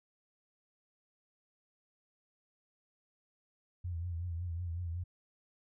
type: tone with vibrato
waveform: sine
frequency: 86.1 Hz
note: F2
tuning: 24 cents flat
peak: -35 dBFS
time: 3.84-5.04 s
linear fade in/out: 10 ms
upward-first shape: triangle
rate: 5.4 Hz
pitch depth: 88 cents each way
effects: none